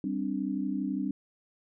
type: chord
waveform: sine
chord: G suspended fourth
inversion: none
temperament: equal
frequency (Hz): 196 / 261.6 / 293.7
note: G3 / C4 / D4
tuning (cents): 0 / 0 / 0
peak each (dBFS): -33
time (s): 0.04-1.11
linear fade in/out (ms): 2
effects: none